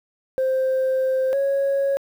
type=tone pair in turn; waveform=sine; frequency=523.3 / 552.1 Hz; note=C5 / C#5; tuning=0 / -7 cents; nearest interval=minor second; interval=93 cents; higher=second; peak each=-16 / -16 dBFS; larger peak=neither; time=0.38-1.33 / 1.33-1.97 s; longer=first; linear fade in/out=0 ms; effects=tanh soft clip ceiling -16 dBFS + 8-bit